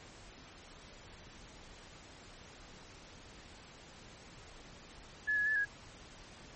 sine tone with pitch steps, 1711 / 1685 / 1733 / 1655 Hz, A6 / G#6 / A6 / G#6, -49 / +25 / -27 / -6 cents, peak -29 dBFS, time 5.27-5.654 s, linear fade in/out 20 ms, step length 96 ms, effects pink hiss -54 dBFS RMS until 6.55 s + MP3 32 kbps

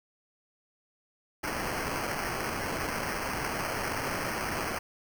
blue noise with sample-and-hold, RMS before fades -33 dBFS, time 1.43-4.79 s, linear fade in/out 10 ms, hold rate 3675 Hz, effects none

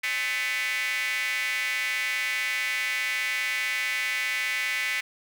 square tone with high-pass filter, 117.6 Hz, A#2, 16 cents sharp, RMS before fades -28 dBFS, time 0.03-5.01 s, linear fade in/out 10 ms, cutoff 2100 Hz, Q 5.7, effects none

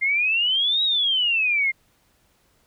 sine exponential two-way sweep, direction up then down, 2093 to 3861 to 2093 Hz, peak -18 dBFS, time 0.01-1.72 s, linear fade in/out 20 ms, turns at 0.83 s, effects pink hiss -63 dBFS RMS until 2.66 s

